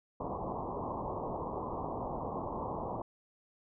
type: low-pass noise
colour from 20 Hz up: white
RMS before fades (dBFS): -38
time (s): 0.2-3.02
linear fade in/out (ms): 5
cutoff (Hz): 1100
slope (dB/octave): 96
effects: none